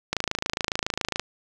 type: click train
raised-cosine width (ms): 0.2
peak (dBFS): -7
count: 30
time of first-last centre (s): 0.13-1.196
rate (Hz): 27.2
effects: none